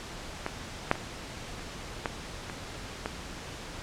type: clicks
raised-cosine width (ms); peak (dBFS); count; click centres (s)
0.5; -15 / -6 / -23 / -26 / -13 / -22 / -16; 7; 0.464 / 0.914 / 0.955 / 1.594 / 2.058 / 2.498 / 3.059
effects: pink hiss -41 dBFS RMS until 3.82 s + low-pass 7000 Hz 12 dB/octave